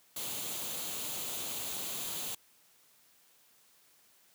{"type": "noise with comb filter", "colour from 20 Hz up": "white", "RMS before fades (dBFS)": -38, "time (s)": [0.16, 2.35], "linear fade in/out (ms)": 5, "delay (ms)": 0.28, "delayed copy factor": 0.5, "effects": ["white hiss -65 dBFS RMS until 4.34 s", "high-pass 100 Hz 12 dB/octave"]}